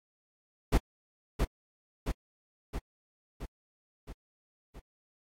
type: noise with echo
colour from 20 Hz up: brown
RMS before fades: -23 dBFS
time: 0.72-0.78 s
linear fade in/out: 10 ms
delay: 670 ms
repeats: 6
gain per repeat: -4 dB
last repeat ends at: 4.8 s
effects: AAC 48 kbps